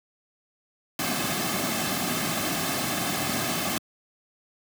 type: noise with comb filter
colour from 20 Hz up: pink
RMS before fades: -27 dBFS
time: 0.99-3.78 s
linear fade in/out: 2 ms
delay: 2.1 ms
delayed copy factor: -0.6
effects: high-pass 150 Hz 12 dB/octave